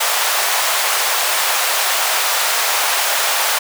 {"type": "high-pass noise", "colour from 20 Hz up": "pink", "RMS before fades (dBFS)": -17, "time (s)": [0, 3.59], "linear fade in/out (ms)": 10, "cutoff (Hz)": 660, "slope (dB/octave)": 24, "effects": []}